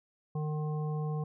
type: harmonic tone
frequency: 152.3 Hz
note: D#3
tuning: 37 cents flat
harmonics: 1 / 3 / 5 / 7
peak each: -31 / -41 / -45 / -48 dBFS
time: 0.35-1.24 s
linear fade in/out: 5 ms
effects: none